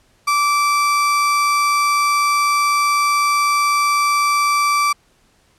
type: tone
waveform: 35% pulse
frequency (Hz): 1164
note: D6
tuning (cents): -16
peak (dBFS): -12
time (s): 0.27-4.93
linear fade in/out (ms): 10
effects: pink hiss -57 dBFS RMS until 5.58 s + low-pass 10000 Hz 12 dB/octave